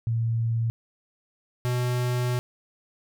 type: tone pair in turn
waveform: sine / square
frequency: 114.7 / 123.74 Hz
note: A#2 / B2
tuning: -28 / +4 cents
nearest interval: minor second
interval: 132 cents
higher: second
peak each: -22 / -24 dBFS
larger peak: first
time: 0.07-0.7 / 1.65-2.39 s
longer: second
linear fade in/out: 0 ms
effects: none